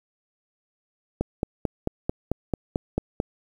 click train, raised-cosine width 2 ms, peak -10 dBFS, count 10, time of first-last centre 1.21-3.201 s, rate 4.52 Hz, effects 8-bit

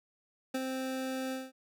25% pulse tone with ADSR envelope, 261.6 Hz, C4, in tune, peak -26 dBFS, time 0.54-1.52 s, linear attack 8 ms, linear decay 38 ms, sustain -4 dB, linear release 200 ms, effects none

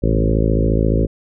harmonic tone with a mistuned harmonic, 54.4 Hz, A1, 19 cents flat, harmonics 1 / 2 / 3 / 4 / 5 / 6 / 7 / 8 / 9 / 10, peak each -17 / -20 / -22 / -23 / -24 / -25 / -25 / -26 / -27 / -27 dBFS, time 0.02-1.07 s, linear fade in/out 20 ms, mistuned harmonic 2, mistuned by +39 cents, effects none

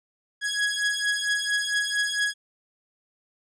sawtooth beating tone pair, 1664 / 1668.4 Hz, G#6 / G#6, +3 / +7 cents, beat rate 4.4 Hz, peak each -23 dBFS, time 0.41-2.34 s, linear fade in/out 50 ms, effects resampled to 22050 Hz

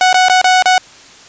sawtooth tone with dropouts, 740 Hz, F#5, in tune, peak -3 dBFS, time 0.01-0.78 s, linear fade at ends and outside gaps 1 ms, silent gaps 0.129-0.143 / 0.285-0.297 / 0.415-0.443 / 0.624-0.657 s, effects white hiss -39 dBFS RMS until 1.28 s + resampled to 16000 Hz

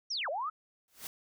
sine linear two-way sweep, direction down then up, 5920 to 520 to 1326 Hz, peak -32 dBFS, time 0.1-0.5 s, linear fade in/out 10 ms, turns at 0.29 s
white noise with exponential growth, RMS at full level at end -38 dBFS, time 0.88-1.07 s, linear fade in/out 1 ms, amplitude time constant 41 ms
effects none

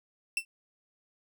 40% pulse tone with exponential decay, 2681 Hz, E7, 29 cents sharp, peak -22 dBFS, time 0.37-0.45 s, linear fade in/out 2 ms, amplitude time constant 17 ms, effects none

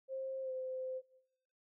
sine tone with pitch glide, 530 to 517.3 Hz, C5 to C5, +22 to -20 cents, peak -38 dBFS, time 0.08-1.02 s, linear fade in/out 50 ms, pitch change -42 cents, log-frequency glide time 0.42-0.51 s, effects noise-tail reverb RT60 1.0 s tail -20 dB re dry

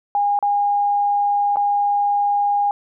sine tone with dropouts, 815 Hz, G#5, 33 cents flat, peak -15 dBFS, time 0.15-2.71 s, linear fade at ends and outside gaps 1 ms, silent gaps 0.39-0.426 / 1.559-1.569 s, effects none

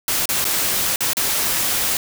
white noise with dropouts, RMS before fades -20 dBFS, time 0.08-1.97 s, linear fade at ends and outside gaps 1 ms, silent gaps 0.256-0.29 / 0.443-0.451 / 0.96-1.006 / 1.133-1.169 s, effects none

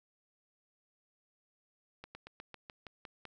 slowing click train, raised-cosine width 0.3 ms, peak -30 dBFS, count 9, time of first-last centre 2.04-3.253 s, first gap 110 ms, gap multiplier 1.09, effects none

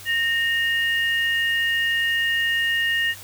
sine tone pair together, 1845.8 / 2840 Hz, A#6 / F7, -18 / +28 cents, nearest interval perfect fifth, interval 746 cents, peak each -20 / -25 dBFS, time 0.05-3.15 s, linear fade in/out 50 ms, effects added 98 Hz sine -47 dBFS peak until 3.23 s + white hiss -41 dBFS RMS until 3.23 s

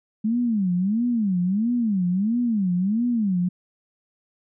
sine tone with vibrato, 207.7 Hz, G#3, in tune, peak -19 dBFS, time 0.24-3.49 s, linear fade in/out 10 ms, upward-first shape sine, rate 1.5 Hz, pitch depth 280 cents each way, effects none

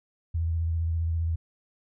sine tone with vibrato, 82.5 Hz, E2, 2 cents sharp, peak -24 dBFS, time 0.34-1.36 s, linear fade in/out 10 ms, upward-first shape sine, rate 15 Hz, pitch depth 34 cents each way, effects none

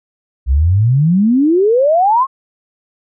sine exponential sweep, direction up, 60.9 to 1108.7 Hz, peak -8 dBFS, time 0.46-2.27 s, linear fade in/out 50 ms, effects none

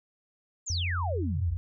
sine exponential sweep, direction down, 7459 to 49 Hz, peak -31 dBFS, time 0.66-1.56 s, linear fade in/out 20 ms
sine tone, 87.31 Hz, F2, in tune, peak -28 dBFS, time 0.7-1.57 s, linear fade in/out 0 ms
effects none

